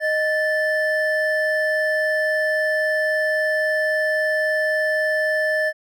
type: tone pair together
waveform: triangle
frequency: 620 / 1756.3 Hz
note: D#5 / A6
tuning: -6 / -4 cents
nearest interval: octave + tritone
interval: 1802 cents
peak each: -19 dBFS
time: 0-5.73 s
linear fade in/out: 50 ms
effects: none